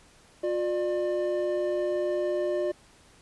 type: tone pair together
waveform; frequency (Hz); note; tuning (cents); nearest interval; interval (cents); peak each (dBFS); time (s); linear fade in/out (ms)
triangle; 356.9 / 597.1; F4 / D5; +38 / +29; major sixth; 891; -26; 0.43-2.72; 10
effects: pink hiss -57 dBFS RMS until 3.21 s + resampled to 24000 Hz